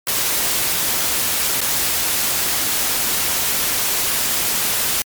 white noise with dropouts, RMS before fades -19 dBFS, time 0.07-5.02 s, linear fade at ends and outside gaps 1 ms, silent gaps 1.606-1.614 s, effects MP3 96 kbps

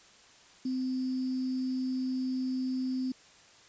sine tone with sample-and-hold, 257.8 Hz, C4, 26 cents flat, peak -29 dBFS, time 0.65-3.12 s, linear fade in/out 5 ms, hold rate 4900 Hz, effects white hiss -57 dBFS RMS until 3.68 s + resampled to 16000 Hz

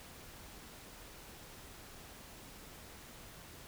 silence, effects pink hiss -53 dBFS RMS until 3.67 s

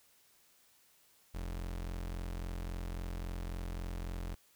35% pulse tone, 43.65 Hz, F1, in tune, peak -36 dBFS, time 1.34-4.35 s, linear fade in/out 10 ms, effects white hiss -67 dBFS RMS until 4.55 s

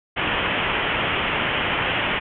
white low-pass noise, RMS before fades -23 dBFS, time 0.16-2.2 s, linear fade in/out 20 ms, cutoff 3200 Hz, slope 96 dB/octave, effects none

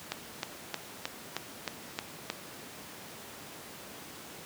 click train, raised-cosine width 0.2 ms, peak -14 dBFS, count 8, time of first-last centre 0.12-2.301 s, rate 3.21 Hz, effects pink hiss -46 dBFS RMS until 4.45 s + high-pass 150 Hz 12 dB/octave

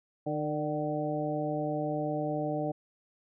harmonic tone with a mistuned harmonic, 151.7 Hz, D#3, 44 cents flat, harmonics 1 / 2 / 3 / 4 / 5, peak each -36 / -34 / -38 / -34 / -37 dBFS, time 0.26-2.72 s, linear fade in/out 10 ms, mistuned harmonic 4, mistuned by -37 cents, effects none

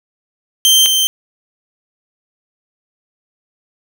sawtooth tone pair in turn, 3136 / 3122 Hz, G7 / G7, 0 / -8 cents, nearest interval unison, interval 8 cents, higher first, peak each -4 / -8 dBFS, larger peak first, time 0.65-0.86 / 0.86-1.07 s, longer neither, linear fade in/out 0 ms, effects none

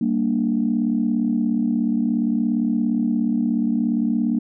sine chord, G minor, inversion none, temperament equal, 196 / 233.1 / 293.7 Hz, G3 / Bb3 / D4, 0 / 0 / 0 cents, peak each -24 / -19 / -24 dBFS, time 0.01-4.39 s, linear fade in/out 5 ms, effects tanh soft clip ceiling -9 dBFS

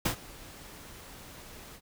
pink noise with ADSR envelope, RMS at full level -27 dBFS, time 0.05-1.81 s, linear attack 7 ms, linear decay 96 ms, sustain -21 dB, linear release 58 ms, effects none

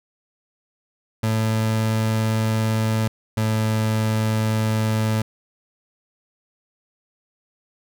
30% pulse tone pair in turn, 110.3 / 109.54 Hz, A2 / A2, +5 / -7 cents, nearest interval unison, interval 12 cents, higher first, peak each -16 dBFS, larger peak neither, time 1.23-3.08 / 3.37-5.22 s, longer neither, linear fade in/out 5 ms, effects none

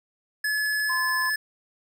square tone with pitch glide, 1711 to 1726.9 Hz, A6 to A6, -49 to -33 cents, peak -24 dBFS, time 0.44-1.36 s, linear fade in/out 5 ms, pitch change +16 cents, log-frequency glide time 0.83-1 s
clicks, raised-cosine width 0.2 ms, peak -32 dBFS, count 12, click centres 0.58 / 0.661 / 0.73 / 0.8 / 0.893 / 0.931 / 0.971 / 1.09 / 1.22 / 1.257 / 1.308 / 1.339 s
sine tone, 1031 Hz, C6, 26 cents flat, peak -28 dBFS, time 0.89-1.3 s, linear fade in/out 10 ms
effects none

